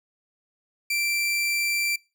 sawtooth tone, 2349 Hz, D7, in tune, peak -20 dBFS, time 0.9-1.96 s, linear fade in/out 5 ms, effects noise-tail reverb RT60 0.3 s tail -23 dB re dry

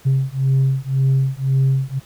sine beating tone pair, 133.1 / 135 Hz, C3 / C#3, +30 / -45 cents, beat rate 1.9 Hz, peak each -16 dBFS, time 0.05-2 s, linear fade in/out 20 ms, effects tanh soft clip ceiling -10 dBFS + pink hiss -48 dBFS RMS until 2.05 s

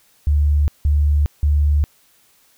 sine tone bursts, 73.42 Hz, D2, in tune, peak -12 dBFS, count 3, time 0.27-1.84 s, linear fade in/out 0 ms, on 410 ms, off 170 ms, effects white hiss -56 dBFS RMS until 2.57 s

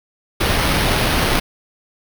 pink noise with sample-and-hold, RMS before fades -17 dBFS, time 0.4-1.4 s, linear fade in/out 10 ms, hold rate 7350 Hz, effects none

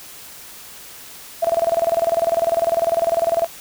sine tone with tremolo, 670 Hz, E5, 28 cents sharp, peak -13 dBFS, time 1.42-3.47 s, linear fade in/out 10 ms, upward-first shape square, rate 20 Hz, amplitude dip 80%, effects white hiss -39 dBFS RMS until 3.6 s

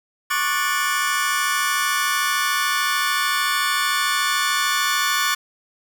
sawtooth chord, D major seventh, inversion third, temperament just, 1101.2 / 1174.7 / 1468.3 / 1762 Hz, C#6 / D6 / F#6 / A6, -12 / 0 / -14 / +2 cents, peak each -21 dBFS, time 0.3-5.35 s, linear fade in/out 10 ms, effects 7-bit

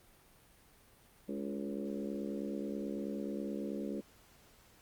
harmonic tone with a mistuned harmonic, 69.3 Hz, C#2, in tune, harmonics 3 / 4 / 5 / 6 / 7 / 8, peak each -40 / -42 / -44 / -46 / -47 / -48 dBFS, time 1.28-4.01 s, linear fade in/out 10 ms, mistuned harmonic 4, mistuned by +38 cents, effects pink hiss -63 dBFS RMS until 4.81 s + Opus 32 kbps

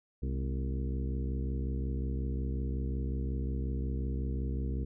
harmonic tone with a mistuned harmonic, 65.5 Hz, C2, 2 cents sharp, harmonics 1 / 2 / 3 / 4 / 5 / 6 / 7, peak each -32 / -38 / -42 / -44 / -46 / -48 / -49 dBFS, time 0.22-4.85 s, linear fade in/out 10 ms, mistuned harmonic 3, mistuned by +100 cents, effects none

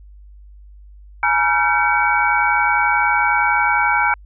sine tone cluster, 839 / 950 / 1371 / 1539 / 2266 Hz, G#5 / A#5 / F6 / G6 / C#7, +17 / +33 / -32 / -32 / +37 cents, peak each -20 dBFS, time 1.23-4.14 s, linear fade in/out 2 ms, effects added 50 Hz sine -39 dBFS peak until 4.25 s

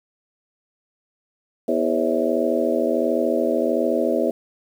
harmonic tone with a mistuned harmonic, 81.4 Hz, E2, 21 cents flat, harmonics 3 / 4 / 5 / 6 / 7 / 8, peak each -25 / -25 / -25 / -25 / -25 / -25 dBFS, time 1.68-4.31 s, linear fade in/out 5 ms, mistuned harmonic 6, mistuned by +96 cents, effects 8-bit

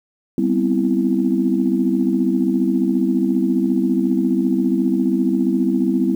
sine chord, C major seventh, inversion second, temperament equal, 196 / 246.9 / 261.6 / 329.6 Hz, G3 / B3 / C4 / E4, 0 / 0 / 0 / 0 cents, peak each -20 dBFS, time 0.38-6.15 s, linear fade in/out 2 ms, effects tanh soft clip ceiling -4 dBFS + 8-bit

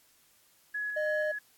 sine tone with tremolo, 1685 Hz, G#6, 25 cents sharp, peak -31 dBFS, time 0.74-1.39 s, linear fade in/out 10 ms, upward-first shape square, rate 3.1 Hz, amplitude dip 25%
triangle tone, 612 Hz, D#5, 29 cents flat, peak -27 dBFS, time 0.96-1.32 s, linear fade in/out 10 ms
effects white hiss -64 dBFS RMS until 1.57 s + AAC 64 kbps

